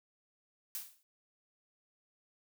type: noise with exponential decay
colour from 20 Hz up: blue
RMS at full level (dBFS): -37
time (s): 0.75-1.03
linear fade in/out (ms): 0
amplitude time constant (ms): 59
effects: none